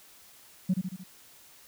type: tone with echo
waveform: sine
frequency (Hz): 185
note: F#3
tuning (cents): 0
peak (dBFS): -20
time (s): 0.69-0.74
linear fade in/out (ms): 10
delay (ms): 75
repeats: 4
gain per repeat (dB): -5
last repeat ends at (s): 1.04
effects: tanh soft clip ceiling -19 dBFS + white hiss -55 dBFS RMS until 1.67 s